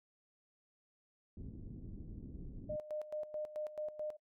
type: low-pass noise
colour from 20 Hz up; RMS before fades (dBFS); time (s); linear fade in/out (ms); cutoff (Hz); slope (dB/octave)
pink; -48; 1.37-2.76; 2; 310; 24
type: tone with tremolo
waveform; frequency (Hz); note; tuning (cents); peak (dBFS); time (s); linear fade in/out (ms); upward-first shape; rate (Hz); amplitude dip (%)
sine; 608; D#5; -40; -37; 2.69-4.17; 10; square; 4.6; 75
effects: noise-tail reverb RT60 0.1 s tail -19 dB re dry